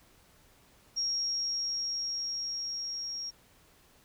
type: tone with level ramp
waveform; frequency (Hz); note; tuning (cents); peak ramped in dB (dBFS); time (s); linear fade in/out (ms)
sine; 5588; F8; 0; -28 to -35; 0.96-3.31; 20
effects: pink hiss -62 dBFS RMS until 4.04 s